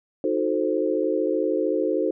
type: chord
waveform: sine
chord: D# diminished seventh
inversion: none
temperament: equal with one note detuned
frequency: 311.1 / 364.3 / 440 / 523.3 Hz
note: D#4 / F#4 / A4 / C5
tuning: 0 / -27 / 0 / 0 cents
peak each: -26 dBFS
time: 0.24-2.11 s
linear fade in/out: 2 ms
effects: none